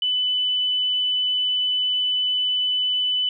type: tone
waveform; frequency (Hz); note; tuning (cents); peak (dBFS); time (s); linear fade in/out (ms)
sine; 2997; F#7; +22; -19; 0.02-3.29; 2
effects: none

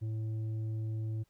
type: tone with tanh clipping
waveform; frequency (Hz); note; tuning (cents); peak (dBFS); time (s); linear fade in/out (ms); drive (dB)
sine; 110; A2; 0; -34; 0.01-1.24; 20; 6
effects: pink hiss -75 dBFS RMS until 1.29 s

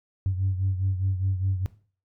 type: beating tone pair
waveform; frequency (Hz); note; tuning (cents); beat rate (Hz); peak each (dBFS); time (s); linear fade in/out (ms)
sine; 94.4 / 99.3; F#2 / G2; +35 / +23; 4.9; -23 / -29; 0.26-1.66; 0
effects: noise-tail reverb RT60 0.4 s tail -17 dB re dry + tanh soft clip ceiling -17 dBFS

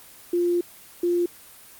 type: tone pair in turn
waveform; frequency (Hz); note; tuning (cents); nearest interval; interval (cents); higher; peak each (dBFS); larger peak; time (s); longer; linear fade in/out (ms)
sine; 349.2 / 349.2; F4 / F4; 0 / 0; unison; 0; neither; -19 / -19; neither; 0.33-0.61 / 1.03-1.26; first; 5
effects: white hiss -47 dBFS RMS until 1.79 s + Opus 24 kbps

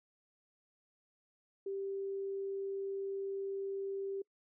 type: tone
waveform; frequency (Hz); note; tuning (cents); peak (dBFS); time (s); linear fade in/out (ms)
sine; 392; G4; 0; -36; 1.66-4.22; 5
effects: noise-tail reverb RT60 0.1 s tail -26 dB re dry

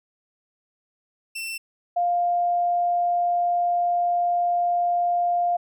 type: tone pair in turn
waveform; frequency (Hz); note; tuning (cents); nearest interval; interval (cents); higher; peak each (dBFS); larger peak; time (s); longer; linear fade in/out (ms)
sawtooth / sine; 2687 / 701.3; E7 / F5; +33 / +7; octave + major seventh; 2326; first; -26 / -19; second; 1.35-1.58 / 1.96-5.57; second; 10
effects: none

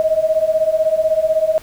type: beating tone pair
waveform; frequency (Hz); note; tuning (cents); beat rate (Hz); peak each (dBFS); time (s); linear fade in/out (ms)
sine; 622.3 / 638.3; D#5 / D#5; 0 / +44; 16; -17 / -15; 0-1.58; 0
effects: pink hiss -42 dBFS RMS until 1.62 s

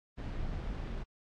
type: noise with amplitude modulation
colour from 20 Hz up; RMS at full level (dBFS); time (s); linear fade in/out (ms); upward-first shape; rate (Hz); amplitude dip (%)
brown; -36; 0.17-1.04; 20; sine; 165; 30
effects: low-pass 4000 Hz 12 dB/octave + AAC 64 kbps

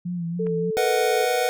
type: tone with vibrato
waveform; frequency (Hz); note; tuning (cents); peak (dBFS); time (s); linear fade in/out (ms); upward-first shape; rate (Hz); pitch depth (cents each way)
sine; 172.6; F3; -20; -25; 0.05-0.71; 10; sine; 3.4; 54
type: tone with pitch glide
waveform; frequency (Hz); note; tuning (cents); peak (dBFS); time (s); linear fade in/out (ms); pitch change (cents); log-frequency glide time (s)
sine; 442 to 436.9; A4 to A4; +8 to -12; -23; 0.39-1.25; 10; -20; 0.54-1.01
type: clicks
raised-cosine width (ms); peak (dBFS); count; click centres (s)
0.5; -32 / -28; 2; 0.466 / 0.469
type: chord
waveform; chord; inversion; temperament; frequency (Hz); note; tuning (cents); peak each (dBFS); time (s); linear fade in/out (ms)
square; B major seventh; third; equal; 466.2 / 493.9 / 622.3 / 740; A#4 / B4 / D#5 / F#5; 0 / 0 / 0 / 0; -30 / -24 / -30 / -25; 0.77-1.49; 0
effects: none

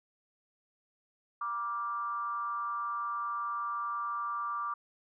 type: tone with frequency modulation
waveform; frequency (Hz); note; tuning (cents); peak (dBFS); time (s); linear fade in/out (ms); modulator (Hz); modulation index
sine; 1174.7; D6; 0; -32; 1.41-4.74; 5; 218; 0.53
effects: none

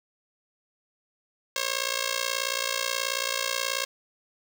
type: tone with amplitude modulation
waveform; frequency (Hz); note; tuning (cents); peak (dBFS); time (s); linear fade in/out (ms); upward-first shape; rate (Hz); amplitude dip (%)
5% pulse; 540; C#5; -45; -11; 1.56-3.85; 2; sine; 58.5; 90
effects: none

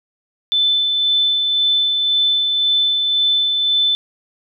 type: tone with tremolo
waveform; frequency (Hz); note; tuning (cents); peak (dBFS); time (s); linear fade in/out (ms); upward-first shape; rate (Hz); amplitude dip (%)
sine; 3520; A7; 0; -12; 0.52-3.95; 0; sine; 1.9; 30
effects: none

